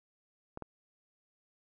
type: clicks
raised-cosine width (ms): 1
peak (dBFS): -27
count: 2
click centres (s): 0.574 / 0.623
effects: none